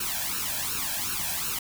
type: noise with flanger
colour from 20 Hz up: white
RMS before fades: -30 dBFS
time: 0-1.59 s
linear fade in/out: 5 ms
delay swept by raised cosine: 0.72 to 1.25 ms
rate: 2.7 Hz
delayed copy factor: +0.85
effects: none